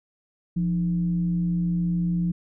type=tone with frequency modulation; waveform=sine; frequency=173.3 Hz; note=F3; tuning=13 cents flat; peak=-21 dBFS; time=0.56-2.32 s; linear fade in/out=10 ms; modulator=134 Hz; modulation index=0.31; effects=none